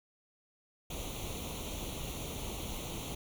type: noise with comb filter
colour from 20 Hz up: pink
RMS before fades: -40 dBFS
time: 0.9-3.15 s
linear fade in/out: 5 ms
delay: 0.3 ms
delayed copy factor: +0.8
effects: none